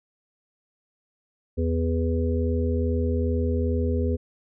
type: harmonic tone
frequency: 82.41 Hz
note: E2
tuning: in tune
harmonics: 1 / 3 / 5 / 6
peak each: -23 / -28 / -30 / -31 dBFS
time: 1.57-4.17 s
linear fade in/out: 20 ms
effects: none

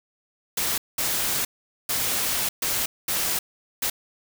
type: noise bursts at uneven times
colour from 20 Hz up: white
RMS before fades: -25 dBFS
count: 6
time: 0.57-0.78 / 0.98-1.45 / 1.89-2.49 / 2.62-2.86 / 3.08-3.39 / 3.82-3.9 s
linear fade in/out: 5 ms
effects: none

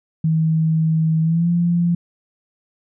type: tone with pitch glide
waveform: sine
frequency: 159.9 to 172.37 Hz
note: D#3 to F3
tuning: +48 to -22 cents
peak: -14 dBFS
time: 0.24-1.95 s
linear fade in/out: 5 ms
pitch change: +130 cents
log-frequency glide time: 1.22-1.49 s
effects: none

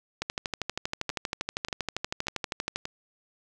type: two click trains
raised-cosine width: 0.2 ms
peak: -16 / -12 dBFS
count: 4 / 33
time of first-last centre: 1.1-2.854 / 0.22-2.76 s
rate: 1.71 / 12.6 Hz
effects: none

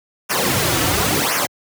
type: noise with flanger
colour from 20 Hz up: pink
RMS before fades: -18 dBFS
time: 0.29-1.47 s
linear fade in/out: 20 ms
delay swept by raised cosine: 0.24 to 4.94 ms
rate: 0.95 Hz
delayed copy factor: -0.95
effects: high-pass 80 Hz 12 dB/octave

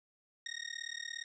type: tone with amplitude modulation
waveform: 20% pulse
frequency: 1864.7 Hz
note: A#6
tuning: in tune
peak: -31 dBFS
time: 0.46-1.24 s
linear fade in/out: 2 ms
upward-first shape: sine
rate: 37.2 Hz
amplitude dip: 100%
effects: resampled to 16000 Hz + 12-bit

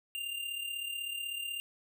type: tone with amplitude modulation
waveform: square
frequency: 2794 Hz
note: F7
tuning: in tune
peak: -34 dBFS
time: 0.15-1.6 s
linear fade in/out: 0 ms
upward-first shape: sine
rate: 36.1 Hz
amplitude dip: 55%
effects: none

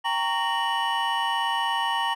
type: tone cluster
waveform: triangle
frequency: 787 / 924 / 1116 / 1848 / 2962 Hz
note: G5 / A#5 / C#6 / A#6 / F#7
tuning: +7 / -16 / +11 / -16 / +1 cents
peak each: -30 / -24 / -30 / -29 / -29 dBFS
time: 0.04-2.15 s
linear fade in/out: 20 ms
effects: none

